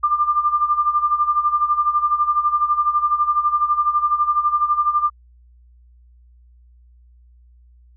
sine tone with tremolo, 1195 Hz, D6, 30 cents sharp, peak -12 dBFS, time 0.03-5.1 s, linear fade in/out 10 ms, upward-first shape sine, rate 12 Hz, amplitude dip 75%, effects added 60 Hz sine -47 dBFS peak until 7.96 s

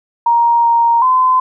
sine tone with pitch steps, 938 / 933 / 1024 Hz, A#5 / A#5 / C6, +11 / +1 / -38 cents, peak -8 dBFS, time 0.26-1.4 s, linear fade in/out 5 ms, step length 380 ms, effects none

